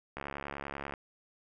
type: click train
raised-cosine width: 0.5 ms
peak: -23 dBFS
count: 55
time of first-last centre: 0.17-0.938 s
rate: 70.3 Hz
effects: none